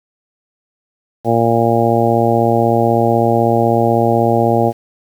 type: harmonic tone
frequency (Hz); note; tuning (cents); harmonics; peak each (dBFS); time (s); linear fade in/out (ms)
116.1; A#2; -7; 1 / 2 / 3 / 4 / 5 / 6 / 7; -18 / -18 / -18 / -18 / -18 / -18 / -18; 1.24-4.73; 50
effects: 7-bit